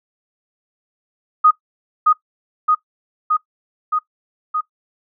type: tone with echo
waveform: sine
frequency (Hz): 1244.5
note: D#6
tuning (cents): 0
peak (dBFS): -7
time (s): 1.44-1.51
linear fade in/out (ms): 10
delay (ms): 620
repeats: 5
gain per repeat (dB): -2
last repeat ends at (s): 4.61
effects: noise-tail reverb RT60 0.1 s tail -18 dB re dry

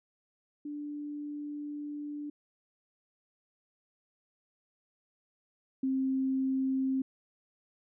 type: tone pair in turn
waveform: sine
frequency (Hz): 293.7 / 264.9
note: D4 / C4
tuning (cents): 0 / +22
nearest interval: major second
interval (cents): 178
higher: first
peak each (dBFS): -36 / -27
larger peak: second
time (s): 0.65-2.3 / 5.83-7.02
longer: first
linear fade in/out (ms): 5
effects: none

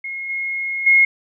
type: tone with level steps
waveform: sine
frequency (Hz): 2157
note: C#7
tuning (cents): -48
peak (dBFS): -25 / -21 / -9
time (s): 0.04-1.05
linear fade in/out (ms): 5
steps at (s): 0.29 / 0.86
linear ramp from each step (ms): 10
effects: none

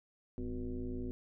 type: tone with frequency modulation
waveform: sine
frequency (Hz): 139.9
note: C#3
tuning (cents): +16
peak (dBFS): -36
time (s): 0.38-1.11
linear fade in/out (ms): 0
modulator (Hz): 113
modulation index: 2.1
effects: none

